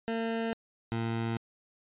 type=tone pair in turn; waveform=20% pulse; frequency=227.3 / 114.51 Hz; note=A#3 / A#2; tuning=-43 / -30 cents; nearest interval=octave; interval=1187 cents; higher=first; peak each=-25 dBFS; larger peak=neither; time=0.08-0.53 / 0.92-1.37 s; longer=neither; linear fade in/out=0 ms; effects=resampled to 8000 Hz